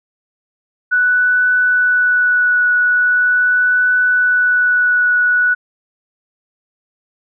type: tone with vibrato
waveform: sine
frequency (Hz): 1480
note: F#6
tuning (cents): 0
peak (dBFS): -10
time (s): 0.91-5.55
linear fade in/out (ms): 20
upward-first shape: triangle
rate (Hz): 0.41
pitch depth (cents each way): 13
effects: none